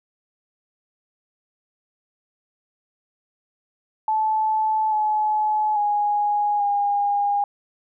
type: tone with pitch steps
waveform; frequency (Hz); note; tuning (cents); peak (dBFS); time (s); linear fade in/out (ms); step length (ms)
sine; 869 / 854 / 828 / 813; A5 / G#5 / G#5 / G#5; -22 / +48 / -5 / -37; -18; 4.08-7.44; 2; 840
effects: none